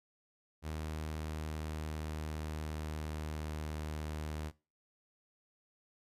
sawtooth tone with pitch glide, 77.78 to 76.75 Hz, D#2 to D#2, 0 to -23 cents, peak -34 dBFS, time 0.62-4.52 s, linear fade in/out 50 ms, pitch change -23 cents, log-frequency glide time 0.88-3.96 s, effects noise-tail reverb RT60 0.3 s tail -20 dB re dry + resampled to 32000 Hz

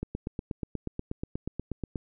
click train, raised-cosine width 3 ms, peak -19 dBFS, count 17, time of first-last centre 0.03-1.958 s, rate 8.3 Hz, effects none

